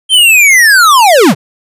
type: linear sweep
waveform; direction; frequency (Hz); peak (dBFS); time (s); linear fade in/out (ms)
square; down; 3171 to 110.6; -3; 0.09-1.35; 50
effects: resampled to 32000 Hz